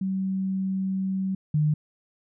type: tone pair in turn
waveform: sine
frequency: 190.8 / 151.44 Hz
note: G3 / D#3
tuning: -47 / -47 cents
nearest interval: major third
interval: 400 cents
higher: first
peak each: -24 / -19 dBFS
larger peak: second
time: 0.01-1.35 / 1.54-1.74 s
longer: first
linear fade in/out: 5 ms
effects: none